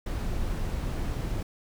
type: noise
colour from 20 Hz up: brown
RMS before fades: -30 dBFS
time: 0.06-1.43 s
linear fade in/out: 5 ms
effects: none